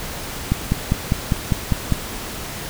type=click train; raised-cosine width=5 ms; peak=-4 dBFS; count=8; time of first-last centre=0.52-1.923 s; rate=4.99 Hz; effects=pink hiss -30 dBFS RMS until 2.69 s